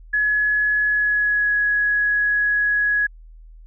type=tone with pitch glide; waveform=sine; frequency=1694 to 1674.5 Hz; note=G#6 to G#6; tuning=+34 to +14 cents; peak=-16 dBFS; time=0.13-3.07 s; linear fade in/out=10 ms; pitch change=-20 cents; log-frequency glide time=0.88-1.52 s; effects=added 40 Hz sine -40 dBFS peak until 3.66 s